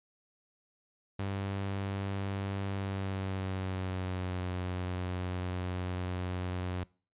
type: tone with pitch glide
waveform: sawtooth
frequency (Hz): 98 to 90.91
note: G2 to F#2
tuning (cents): 0 to -30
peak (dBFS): -29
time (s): 1.19-6.84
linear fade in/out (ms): 5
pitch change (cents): -130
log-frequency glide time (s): 2.72-4.44
effects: noise-tail reverb RT60 0.4 s tail -24 dB re dry + resampled to 8000 Hz

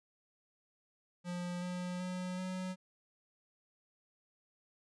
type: tone with pitch steps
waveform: square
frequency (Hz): 176.9 / 179.58 / 182.29 / 185.05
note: F3 / F3 / F#3 / F#3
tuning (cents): +23 / +49 / -26 / 0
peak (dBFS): -38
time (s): 1.24-2.76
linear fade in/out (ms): 50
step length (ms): 380
effects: resampled to 22050 Hz

